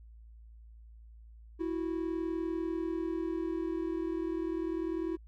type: tone pair together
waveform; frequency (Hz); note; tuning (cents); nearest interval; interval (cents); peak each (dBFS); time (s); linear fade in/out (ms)
triangle; 328.2 / 368.4; E4 / F#4; -8 / -7; major second; 201; -31 / -35; 1.59-5.17; 20
effects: added 56 Hz sine -50 dBFS peak until 5.27 s